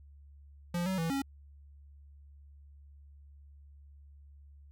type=tone with pitch steps; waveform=square; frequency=174.1 / 188.9 / 164.7 / 274.8 Hz; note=F3 / F#3 / E3 / C#4; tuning=-5 / +36 / -1 / -15 cents; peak=-31 dBFS; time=0.74-1.22 s; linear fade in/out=5 ms; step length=120 ms; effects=added 71 Hz sine -52 dBFS peak until 4.71 s